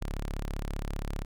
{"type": "tone", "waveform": "sawtooth", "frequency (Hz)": 35.14, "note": "C#1", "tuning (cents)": 24, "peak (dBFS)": -28, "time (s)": [0.01, 1.25], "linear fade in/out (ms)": 10, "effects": []}